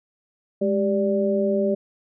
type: tone cluster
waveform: sine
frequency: 206.9 / 393.3 / 586 Hz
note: G#3 / G4 / D5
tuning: -6 / +6 / -4 cents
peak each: -23 dBFS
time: 0.61-1.75 s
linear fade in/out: 10 ms
effects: none